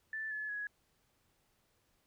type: tone with pitch steps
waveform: sine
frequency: 1760 / 1716.8 / 1674.7 Hz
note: A6 / A6 / G#6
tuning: 0 / -43 / +14 cents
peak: -37 dBFS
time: 0.13-0.67 s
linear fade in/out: 2 ms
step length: 180 ms
effects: pink hiss -75 dBFS RMS until 2.06 s

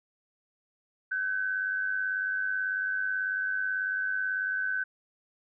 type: tone pair together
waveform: sine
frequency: 1523 / 1621.2 Hz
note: F#6 / G#6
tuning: +50 / -42 cents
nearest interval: minor second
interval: 108 cents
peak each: -28 / -36 dBFS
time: 1.11-4.84 s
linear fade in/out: 10 ms
effects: none

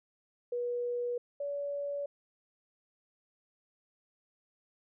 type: tone pair in turn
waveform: sine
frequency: 484.4 / 570.4 Hz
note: B4 / C#5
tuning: -34 / +49 cents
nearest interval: minor third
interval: 283 cents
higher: second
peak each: -31 / -33 dBFS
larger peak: first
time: 0.52-1.18 / 1.4-2.06 s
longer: neither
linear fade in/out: 5 ms
effects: none

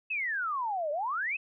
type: exponential two-way sweep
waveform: sine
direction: down then up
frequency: 2666 to 570 to 2666 Hz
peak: -29 dBFS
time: 0.1-1.37 s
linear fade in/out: 10 ms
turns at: 0.91 s
effects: none

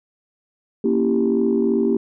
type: chord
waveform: sine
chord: A# diminished seventh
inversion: none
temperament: equal with one note detuned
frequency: 233.8 / 277.2 / 329.6 / 392 Hz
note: A#3 / C#4 / E4 / G4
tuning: +5 / 0 / 0 / 0 cents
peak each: -19 / -23 / -23 / -19 dBFS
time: 0.84-1.97 s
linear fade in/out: 5 ms
effects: tanh soft clip ceiling -8 dBFS

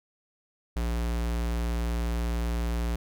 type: tone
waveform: square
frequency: 58.3 Hz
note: A#1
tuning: 1 cent sharp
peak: -27 dBFS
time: 0.76-2.96 s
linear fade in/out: 5 ms
effects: none

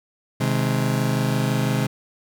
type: chord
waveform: 35% pulse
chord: Ab major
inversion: first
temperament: just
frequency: 129.78 / 155.74 / 207.7 Hz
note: C3 / Eb3 / Ab3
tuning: -14 / +2 / 0 cents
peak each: -20 / -24 / -24 dBFS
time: 0.4-1.87 s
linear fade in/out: 10 ms
effects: none

